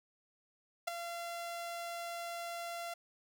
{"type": "tone with ADSR envelope", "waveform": "sawtooth", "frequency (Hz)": 685, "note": "F5", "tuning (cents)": -34, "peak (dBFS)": -26, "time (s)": [0.87, 2.94], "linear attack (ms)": 11, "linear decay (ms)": 6, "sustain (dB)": -10, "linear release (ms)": 6, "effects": []}